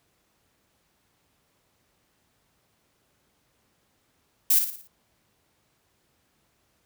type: noise with echo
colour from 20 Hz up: violet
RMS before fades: -19 dBFS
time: 4.5-4.59 s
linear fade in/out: 5 ms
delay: 57 ms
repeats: 5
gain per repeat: -7 dB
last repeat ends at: 4.875 s
effects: pink hiss -69 dBFS RMS until 6.85 s + high-pass 60 Hz 12 dB/octave